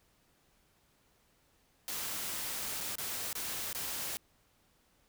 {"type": "noise with dropouts", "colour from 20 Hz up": "white", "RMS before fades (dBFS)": -38, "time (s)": [1.88, 4.17], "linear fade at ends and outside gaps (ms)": 0, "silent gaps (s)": [[2.804, 2.808], [2.955, 2.984], [3.329, 3.353], [3.729, 3.748]], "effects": ["pink hiss -70 dBFS RMS until 5.08 s"]}